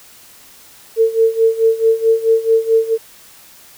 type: tone with tremolo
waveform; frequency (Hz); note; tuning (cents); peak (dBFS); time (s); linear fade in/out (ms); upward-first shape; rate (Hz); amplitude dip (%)
sine; 450.1; A4; +39; -7; 0.96-2.98; 50; sine; 4.6; 85
effects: white hiss -43 dBFS RMS until 3.77 s